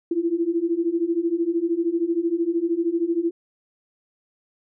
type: beating tone pair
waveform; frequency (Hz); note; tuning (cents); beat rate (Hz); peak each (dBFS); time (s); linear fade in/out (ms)
sine; 329.6 / 342.6; E4 / F4; 0 / -33; 13; -24 / -22; 0.11-3.31; 5
effects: none